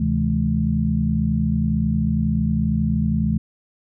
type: tone cluster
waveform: sine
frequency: 75.7 / 132.2 / 164.9 / 214.2 Hz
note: D#2 / C3 / E3 / A3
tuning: -47 / +18 / +1 / -46 cents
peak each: -24 / -26 / -22 / -21 dBFS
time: 0-3.38 s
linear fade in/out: 5 ms
effects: none